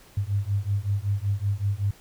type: beating tone pair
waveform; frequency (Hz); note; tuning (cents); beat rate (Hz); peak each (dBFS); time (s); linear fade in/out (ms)
sine; 98 / 103.3; G2 / G#2; 0 / -9; 5.3; -26; 0.17-1.91; 5
effects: pink hiss -53 dBFS RMS until 2 s